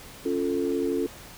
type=chord; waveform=sine; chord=Db augmented; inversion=none; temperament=equal with one note detuned; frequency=277.2 / 349.2 / 441.8 Hz; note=Db4 / F4 / A4; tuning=0 / 0 / +7 cents; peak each=-28 dBFS; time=0.25-1.07 s; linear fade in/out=10 ms; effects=pink hiss -45 dBFS RMS until 1.37 s